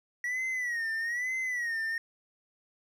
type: tone with vibrato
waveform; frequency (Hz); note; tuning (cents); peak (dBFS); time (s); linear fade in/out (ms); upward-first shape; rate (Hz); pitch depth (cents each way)
triangle; 1922; B6; -48; -28; 0.24-1.98; 2; sine; 1.1; 120
effects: none